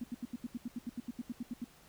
sine tone bursts, 240 Hz, B3, 49 cents flat, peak -35 dBFS, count 16, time 0.01-1.644 s, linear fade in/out 5 ms, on 29 ms, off 78 ms, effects pink hiss -61 dBFS RMS until 1.88 s

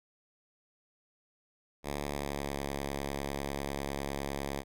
5% pulse tone with pitch glide, 72 to 69.95 Hz, D2 to C#2, -34 to +16 cents, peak -23 dBFS, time 1.83-4.64 s, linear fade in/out 50 ms, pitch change -50 cents, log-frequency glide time 2.03-2.6 s, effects none

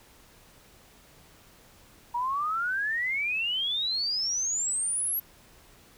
sine exponential sweep, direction up, 940 to 11840 Hz, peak -26 dBFS, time 2.14-5.2 s, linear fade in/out 10 ms, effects pink hiss -56 dBFS RMS until 5.97 s

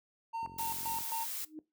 triangle tone with tremolo, 912 Hz, A#5, 38 cents flat, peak -32 dBFS, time 0.33-1.25 s, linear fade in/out 20 ms, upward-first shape square, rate 3.8 Hz, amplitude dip 80%
click train, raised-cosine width 3 ms, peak -39 dBFS, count 27, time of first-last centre 0.43-1.009 s, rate 44.9 Hz
blue noise, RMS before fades -39 dBFS, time 0.58-1.45 s, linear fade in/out 5 ms
sine tone with exponential growth, 310 Hz, D#4, 6 cents flat, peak -38 dBFS, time 1.4-1.59 s, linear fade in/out 1 ms, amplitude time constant 40 ms
effects noise-tail reverb RT60 0.2 s tail -18 dB re dry + high-pass 60 Hz 12 dB/octave

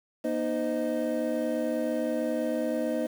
triangle tone cluster, 238.9 / 308.2 / 517 / 623 Hz, A#3 / D#4 / C5 / D#5, +43 / -16 / -21 / +2 cents, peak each -30 dBFS, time 0.24-3.07 s, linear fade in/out 10 ms, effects 8-bit

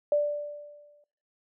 sine tone with exponential decay, 587.3 Hz, D5, in tune, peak -19 dBFS, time 0.12-1.04 s, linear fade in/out 2 ms, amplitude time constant 200 ms, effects noise-tail reverb RT60 0.6 s tail -22 dB re dry

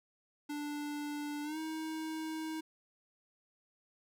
square tone with pitch glide, 293.7 to 316.6 Hz, D4 to D#4, 0 to +30 cents, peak -38 dBFS, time 0.49-2.61 s, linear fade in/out 10 ms, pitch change +130 cents, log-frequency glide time 1.43-1.58 s, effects none

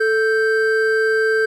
triangle tone pair together, 440 / 1568 Hz, A4 / G6, 0 / 0 cents, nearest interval octave + minor seventh, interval 2200 cents, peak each -14 / -17 dBFS, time 0-1.46 s, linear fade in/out 10 ms, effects none

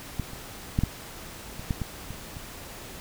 clicks, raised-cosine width 5 ms, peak -16 / -27 / -10 / -11 / -26 / -13 / -17 / -25 / -26 dBFS, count 9, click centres 0.197 / 0.334 / 0.789 / 0.836 / 1.595 / 1.708 / 1.817 / 2.106 / 2.369 s, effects pink hiss -42 dBFS RMS until 3 s

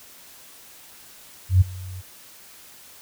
sine tone with ADSR envelope, 92.5 Hz, F#2, in tune, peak -9 dBFS, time 1.49-2.02 s, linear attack 120 ms, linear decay 16 ms, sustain -23 dB, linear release 24 ms, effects white hiss -47 dBFS RMS until 3.01 s

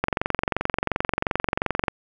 click train, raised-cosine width 0.5 ms, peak -6 dBFS, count 43, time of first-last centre 0.04-1.882 s, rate 22.8 Hz, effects none

